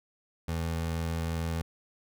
25% pulse tone, 82.41 Hz, E2, in tune, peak -26 dBFS, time 0.48-1.62 s, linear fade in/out 5 ms, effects none

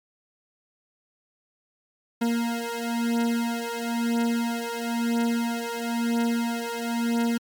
40% pulse beating tone pair, 233.1 / 234.1 Hz, A#3 / A#3, 0 / +8 cents, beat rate 1 Hz, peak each -26 dBFS, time 2.21-7.38 s, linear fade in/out 10 ms, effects MP3 96 kbps

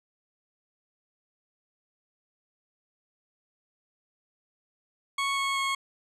20% pulse tone with pitch steps, 1106 / 1099 / 1092 Hz, C#6 / C#6 / C#6, -4 / -15 / -26 cents, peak -21 dBFS, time 5.18-5.75 s, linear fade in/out 5 ms, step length 190 ms, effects low-pass 8000 Hz 12 dB/octave

